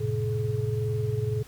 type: tone cluster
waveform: sine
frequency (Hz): 92.9 / 113.1 / 135 / 425.6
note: F#2 / A2 / C#3 / G#4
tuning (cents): +7 / +48 / -45 / +42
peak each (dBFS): -36 / -27 / -32 / -31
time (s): 0-1.43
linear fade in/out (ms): 10
effects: added 60 Hz sine -51 dBFS peak until 1.47 s + pink hiss -51 dBFS RMS until 1.47 s